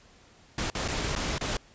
pink noise with dropouts, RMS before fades -30 dBFS, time 0.58-1.57 s, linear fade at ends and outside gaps 2 ms, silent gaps 0.701-0.75 / 0.879-0.884 / 1.152-1.161 / 1.382-1.41 s, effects pink hiss -57 dBFS RMS until 1.74 s + resampled to 16000 Hz

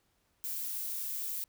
violet noise, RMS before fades -37 dBFS, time 0.44-1.44 s, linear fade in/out 0 ms, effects pink hiss -74 dBFS RMS until 1.48 s

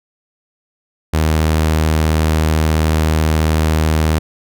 sawtooth tone, 78.5 Hz, D#2, 16 cents sharp, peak -8 dBFS, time 1.13-4.19 s, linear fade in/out 10 ms, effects none

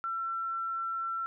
sine tone, 1348 Hz, E6, 38 cents sharp, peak -31 dBFS, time 0.04-1.26 s, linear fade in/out 0 ms, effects none

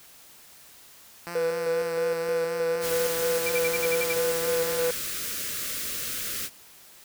5% pulse tone with vibrato, 170 Hz, F3, 46 cents flat, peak -23 dBFS, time 1.27-4.91 s, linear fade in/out 0 ms, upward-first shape triangle, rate 4.1 Hz, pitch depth 37 cents each way
triangle tone with tremolo, 493.9 Hz, B4, in tune, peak -21 dBFS, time 1.35-4.91 s, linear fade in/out 5 ms, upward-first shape square, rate 3.2 Hz, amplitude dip 40%
white band-stop noise, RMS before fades -32 dBFS, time 2.8-6.5 s, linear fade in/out 50 ms, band 580 to 1200 Hz, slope 48 dB/octave
sine tone bursts, 2349 Hz, D7, in tune, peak -26 dBFS, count 8, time 3.46-4.132 s, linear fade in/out 5 ms, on 35 ms, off 56 ms
effects white hiss -51 dBFS RMS until 7.04 s

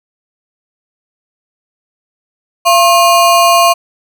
square ring-modulated tone, 880 Hz, A5, in tune, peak -3 dBFS, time 2.65-3.74 s, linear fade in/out 20 ms, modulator 195 Hz, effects none

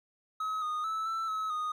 triangle tone with pitch steps, 1278 / 1234 / 1308 / 1329 / 1288 / 1238 Hz, D#6 / D#6 / E6 / E6 / E6 / D#6, +46 / -15 / -14 / +14 / -41 / -9 cents, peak -29 dBFS, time 0.4-1.72 s, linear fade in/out 5 ms, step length 220 ms, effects none

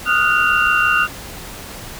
sine tone cluster, 1238 / 1417 / 1483 / 2764 Hz, D#6 / F6 / F#6 / F7, -9 / +25 / +4 / -19 cents, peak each -18 dBFS, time 0.05-1.08 s, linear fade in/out 50 ms, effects pink hiss -33 dBFS RMS until 1.99 s

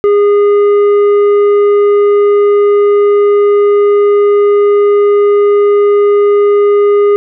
sine tone with tanh clipping, 409.4 Hz, G#4, 25 cents flat, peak -6 dBFS, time 0.04-7.16 s, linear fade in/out 0 ms, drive 7 dB, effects none

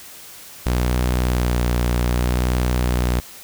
sawtooth tone with vibrato, 61 Hz, B1, 21 cents flat, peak -13 dBFS, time 0.66-3.2 s, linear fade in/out 0 ms, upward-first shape sine, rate 0.64 Hz, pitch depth 23 cents each way, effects white hiss -40 dBFS RMS until 3.43 s

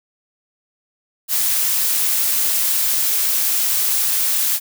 blue noise, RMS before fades -18 dBFS, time 1.28-4.6 s, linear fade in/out 50 ms, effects none

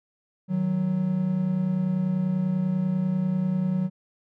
triangle tone pair together, 155.56 / 185.76 Hz, D#3 / F#3, 0 / +7 cents, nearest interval minor third, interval 307 cents, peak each -27 / -21 dBFS, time 0.48-3.9 s, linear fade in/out 50 ms, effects none

